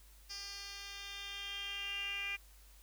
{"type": "tone with band-pass filter sweep", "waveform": "10% pulse", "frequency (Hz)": 399.4, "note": "G4", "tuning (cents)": 32, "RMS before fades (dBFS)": -43, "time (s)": [0.29, 2.37], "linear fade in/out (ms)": 20, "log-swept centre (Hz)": [4800, 2500], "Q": 7.4, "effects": ["added 50 Hz sine -58 dBFS peak until 2.82 s", "white hiss -64 dBFS RMS until 2.82 s"]}